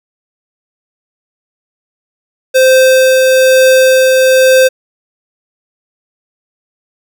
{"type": "tone with tremolo", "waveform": "square", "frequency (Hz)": 520, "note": "C5", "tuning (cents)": -11, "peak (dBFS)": -4, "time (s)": [2.54, 4.69], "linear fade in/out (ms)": 20, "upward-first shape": "triangle", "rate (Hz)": 1.1, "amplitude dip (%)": 25, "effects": []}